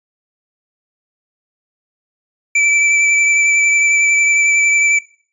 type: tone with vibrato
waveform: square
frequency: 2321 Hz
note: D7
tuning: 21 cents flat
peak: -11 dBFS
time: 2.55-4.99 s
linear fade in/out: 5 ms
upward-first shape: triangle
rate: 11 Hz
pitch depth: 20 cents each way
effects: noise-tail reverb RT60 0.5 s tail -22 dB re dry + resampled to 22050 Hz